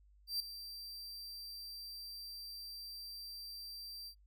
45% pulse tone with ADSR envelope, 4699 Hz, D8, in tune, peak -32 dBFS, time 0.27-4.15 s, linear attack 130 ms, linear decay 3 ms, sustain -13 dB, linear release 78 ms, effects noise-tail reverb RT60 0.1 s tail -21 dB re dry + added 50 Hz sine -62 dBFS peak until 4.26 s

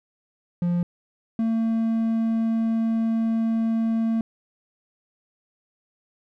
triangle tone pair in turn, 174.61 / 225.8 Hz, F3 / A3, 0 / +45 cents, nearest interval major third, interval 445 cents, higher second, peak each -18 dBFS, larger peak neither, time 0.62-0.83 / 1.39-4.21 s, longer second, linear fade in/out 2 ms, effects none

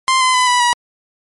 sawtooth tone with pitch steps, 1046.5 / 1025.6 / 1005 / 984.9 / 965.2 Hz, C6 / C6 / B5 / B5 / B5, 0 / -35 / +30 / -5 / -40 cents, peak -7 dBFS, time 0.08-0.73 s, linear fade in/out 0 ms, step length 130 ms, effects MP3 48 kbps

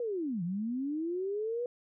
sine linear two-way sweep, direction down then up, 493.9 to 164.81 to 493.9 Hz, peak -31 dBFS, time 0-1.66 s, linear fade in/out 2 ms, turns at 0.43 s, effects none

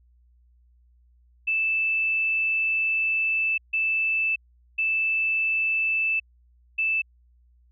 sine tone bursts at uneven times, 2637 Hz, E7, in tune, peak -21 dBFS, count 4, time 1.47-3.58 / 3.73-4.36 / 4.78-6.2 / 6.78-7.02 s, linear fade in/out 10 ms, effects added 60 Hz sine -56 dBFS peak until 7.71 s

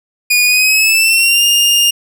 sawtooth tone with pitch glide, 2453 to 2818 Hz, D#7 to F7, -25 to +15 cents, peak -5 dBFS, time 0.3-1.91 s, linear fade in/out 10 ms, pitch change +240 cents, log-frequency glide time 0.44-1.45 s, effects none

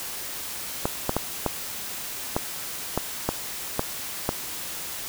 clicks, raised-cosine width 1 ms, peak -8 dBFS, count 9, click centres 0.855 / 1.094 / 1.166 / 1.463 / 2.365 / 2.976 / 3.29 / 3.794 / 4.291 s, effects white hiss -34 dBFS RMS until 5.08 s

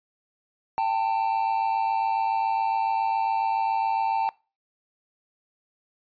triangle tone pair together, 786.8 / 894 Hz, G5 / A5, +6 / +27 cents, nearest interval major second, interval 221 cents, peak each -24 / -22 dBFS, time 0.78-4.29 s, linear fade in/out 0 ms, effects noise-tail reverb RT60 0.3 s tail -22 dB re dry + resampled to 11025 Hz

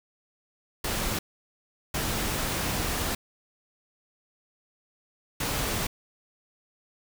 pink noise bursts at uneven times, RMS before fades -29 dBFS, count 3, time 0.84-1.19 / 1.94-3.15 / 5.4-5.87 s, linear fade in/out 5 ms, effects none

